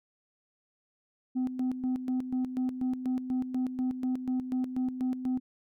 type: tone with tremolo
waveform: sine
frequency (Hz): 255.2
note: C4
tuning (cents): -43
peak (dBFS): -24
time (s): 1.35-5.4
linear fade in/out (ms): 20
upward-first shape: square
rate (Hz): 4.1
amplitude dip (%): 70
effects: tanh soft clip ceiling -25 dBFS